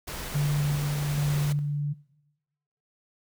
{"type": "noise", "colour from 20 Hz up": "pink", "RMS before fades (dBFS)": -36, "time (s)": [0.07, 1.53], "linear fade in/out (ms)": 10}
{"type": "tone with tremolo", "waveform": "sine", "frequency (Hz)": 145.7, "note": "D3", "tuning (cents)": -13, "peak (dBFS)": -22, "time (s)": [0.34, 1.94], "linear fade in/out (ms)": 20, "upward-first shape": "square", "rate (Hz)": 1.2, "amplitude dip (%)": 30}
{"effects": ["noise-tail reverb RT60 1.0 s tail -21 dB re dry"]}